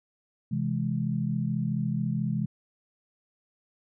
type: chord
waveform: sine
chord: C augmented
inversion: none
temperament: equal with one note detuned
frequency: 130.81 / 164.81 / 209.3 Hz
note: C3 / E3 / G#3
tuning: 0 / 0 / +14 cents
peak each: -30 / -30 / -30 dBFS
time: 0.51-2.46 s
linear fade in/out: 10 ms
effects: none